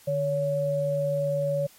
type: tone pair together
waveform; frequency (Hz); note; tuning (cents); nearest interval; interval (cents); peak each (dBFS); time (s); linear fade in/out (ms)
sine; 149.12 / 563; D3 / C#5; +27 / +27; octave + major seventh; 2300; -29 / -24; 0.07-1.67; 10
effects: white hiss -54 dBFS RMS until 1.78 s + MP3 64 kbps